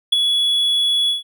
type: tone with ADSR envelope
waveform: triangle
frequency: 3386 Hz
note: G#7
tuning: 33 cents sharp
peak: -7 dBFS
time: 0.12-1.23 s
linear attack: 9 ms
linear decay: 14 ms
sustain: -6 dB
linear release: 140 ms
effects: none